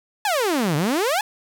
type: exponential two-way sweep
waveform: sawtooth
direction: down then up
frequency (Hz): 880 to 139.7 to 880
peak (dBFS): -15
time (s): 0.25-1.21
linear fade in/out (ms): 2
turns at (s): 0.76
effects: none